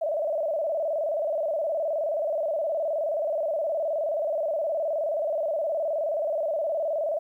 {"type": "tone with vibrato", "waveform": "sine", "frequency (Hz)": 622.3, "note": "D#5", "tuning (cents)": 0, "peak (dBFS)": -24, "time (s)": [0.01, 7.19], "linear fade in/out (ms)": 10, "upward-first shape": "square", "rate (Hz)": 19, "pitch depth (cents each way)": 100, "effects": ["11-bit"]}